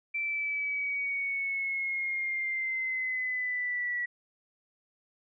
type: linear sweep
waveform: sine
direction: down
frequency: 2341 to 1936 Hz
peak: -29 dBFS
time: 0.14-4.06 s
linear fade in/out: 10 ms
effects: none